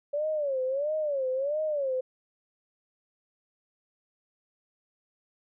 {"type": "tone with vibrato", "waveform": "sine", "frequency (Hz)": 566, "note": "C#5", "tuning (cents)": 36, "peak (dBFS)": -26, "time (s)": [0.13, 2.01], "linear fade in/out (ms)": 10, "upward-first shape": "sine", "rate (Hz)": 1.5, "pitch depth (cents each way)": 170, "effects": []}